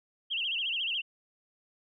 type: tone with vibrato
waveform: sine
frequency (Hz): 2954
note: F#7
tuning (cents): -3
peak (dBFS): -29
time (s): 0.3-1.02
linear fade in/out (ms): 20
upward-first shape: sine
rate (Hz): 14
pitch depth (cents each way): 180
effects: none